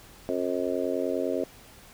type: harmonic tone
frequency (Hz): 90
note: F#2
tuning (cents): -47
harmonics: 3 / 4 / 5 / 6 / 7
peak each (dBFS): -32 / -32 / -32 / -32 / -32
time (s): 0.29-1.44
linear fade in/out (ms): 0
effects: pink hiss -51 dBFS RMS until 1.93 s